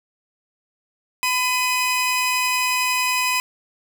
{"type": "tone pair together", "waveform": "sawtooth", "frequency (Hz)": [1005.4, 2508], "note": ["B5", "D#7"], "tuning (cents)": [31, 13], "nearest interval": "octave + major third", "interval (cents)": 1582, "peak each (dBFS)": -18, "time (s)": [1.23, 3.4], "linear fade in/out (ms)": 0, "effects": []}